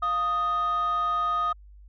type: tone pair together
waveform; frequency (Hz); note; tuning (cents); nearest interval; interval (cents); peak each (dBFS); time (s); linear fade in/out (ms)
sine; 698.9 / 1244.5; F5 / D#6; +1 / 0; minor seventh; 999; -31 / -21; 0.02-1.53; 10
effects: tanh soft clip ceiling -21 dBFS + added 50 Hz sine -46 dBFS peak until 1.88 s